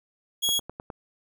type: tone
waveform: sawtooth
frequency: 3322 Hz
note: G#7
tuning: in tune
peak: -19 dBFS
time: 0.42-0.6 s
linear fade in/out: 20 ms
type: click train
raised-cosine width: 1 ms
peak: -22 dBFS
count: 5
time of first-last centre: 0.49-0.902 s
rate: 9.71 Hz
effects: none